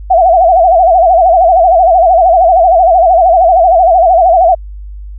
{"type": "tone with vibrato", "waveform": "sine", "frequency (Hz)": 705, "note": "F5", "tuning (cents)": 16, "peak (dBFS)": -3, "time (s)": [0.1, 4.55], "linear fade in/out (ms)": 10, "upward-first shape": "sine", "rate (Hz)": 13, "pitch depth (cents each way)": 140, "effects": ["added 50 Hz sine -23 dBFS peak until 5.18 s"]}